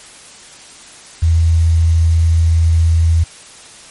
sine tone with quantisation, 82.41 Hz, E2, in tune, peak -8 dBFS, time 1.22-3.24 s, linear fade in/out 10 ms, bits 6, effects white hiss -38 dBFS RMS until 3.9 s + MP3 48 kbps

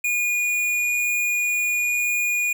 sine tone with hard clipping, 2443 Hz, D#7, 32 cents flat, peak -21 dBFS, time 0.04-2.53 s, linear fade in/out 5 ms, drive 14 dB, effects none

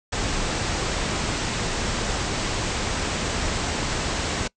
pink low-pass noise, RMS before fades -26 dBFS, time 0.12-4.48 s, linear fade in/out 10 ms, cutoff 8300 Hz, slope 96 dB/octave, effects noise-tail reverb RT60 0.1 s tail -24 dB re dry

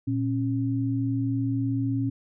sine tone pair together, 116.54 / 272.9 Hz, A#2 / C#4, 0 / -27 cents, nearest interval octave + minor third, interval 1473 cents, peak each -26 dBFS, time 0.07-2.1 s, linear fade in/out 10 ms, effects none

